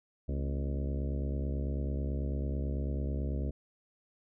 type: harmonic tone with a mistuned harmonic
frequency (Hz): 69.1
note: C#2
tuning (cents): -5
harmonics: 1 / 2 / 3 / 4 / 5 / 6 / 7 / 8 / 9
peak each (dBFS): -32 / -38 / -42 / -44 / -46 / -48 / -49 / -50 / -51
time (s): 0.28-3.51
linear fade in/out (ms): 10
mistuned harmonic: 3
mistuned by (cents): +110
effects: none